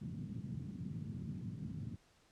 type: band-pass noise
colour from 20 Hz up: pink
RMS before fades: -44 dBFS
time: 0.01-1.96 s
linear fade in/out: 10 ms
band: 110 to 210 Hz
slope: 24 dB/octave
effects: pink hiss -69 dBFS RMS until 2.31 s + low-pass 8000 Hz 12 dB/octave